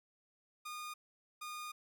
sawtooth tone bursts at uneven times, 1222 Hz, D#6, 32 cents flat, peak -39 dBFS, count 2, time 0.65-0.94 / 1.41-1.72 s, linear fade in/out 10 ms, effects none

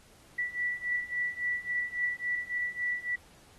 sine beating tone pair, 1956 / 1959.6 Hz, B6 / B6, -17 / -14 cents, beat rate 3.6 Hz, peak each -34 / -32 dBFS, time 0.38-3.16 s, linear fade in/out 10 ms, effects pink hiss -59 dBFS RMS until 3.58 s + AAC 32 kbps

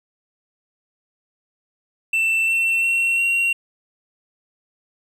triangle tone with pitch steps, 2672 / 2697 / 2722 / 2747 Hz, E7 / E7 / F7 / F7, +23 / +39 / -45 / -29 cents, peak -15 dBFS, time 2.13-3.53 s, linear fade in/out 5 ms, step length 350 ms, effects 9-bit

